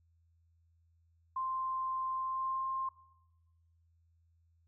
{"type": "tone with pitch glide", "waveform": "sine", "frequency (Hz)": [1046.5, 1058], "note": ["C6", "C6"], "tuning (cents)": [0, 19], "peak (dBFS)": -33, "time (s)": [1.36, 2.89], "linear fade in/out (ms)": 5, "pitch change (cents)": 19, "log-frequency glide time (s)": [2.13, 2.67], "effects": ["noise-tail reverb RT60 1.0 s tail -18 dB re dry", "added 83 Hz sine -67 dBFS peak until 4.67 s"]}